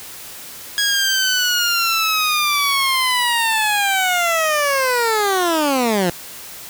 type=linear sweep; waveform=15% pulse; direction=down; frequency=1661.2 to 168.1 Hz; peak=-9 dBFS; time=0.78-6.1 s; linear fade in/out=0 ms; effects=white hiss -35 dBFS RMS until 6.69 s